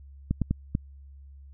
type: clicks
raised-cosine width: 5 ms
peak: -12 dBFS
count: 4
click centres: 0.31 / 0.417 / 0.51 / 0.751 s
effects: added 69 Hz sine -45 dBFS peak until 1.53 s